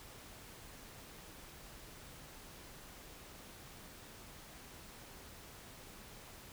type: silence
effects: pink hiss -54 dBFS RMS until 6.52 s